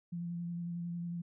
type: tone with vibrato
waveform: sine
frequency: 172 Hz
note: F3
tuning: 26 cents flat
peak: -36 dBFS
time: 0.12-1.22 s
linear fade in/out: 10 ms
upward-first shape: square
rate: 11 Hz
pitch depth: 14 cents each way
effects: none